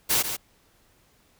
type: noise with echo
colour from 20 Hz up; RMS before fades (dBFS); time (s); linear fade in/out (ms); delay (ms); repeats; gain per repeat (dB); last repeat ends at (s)
white; -22; 0.09-0.23; 20; 140; 1; -8; 0.37
effects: pink hiss -62 dBFS RMS until 1.39 s